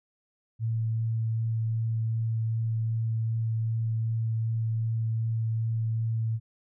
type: tone with vibrato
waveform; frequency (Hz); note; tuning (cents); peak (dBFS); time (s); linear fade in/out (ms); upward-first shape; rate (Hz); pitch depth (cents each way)
sine; 112.7; A2; +42; -25; 0.59-6.4; 50; sine; 2.6; 9
effects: none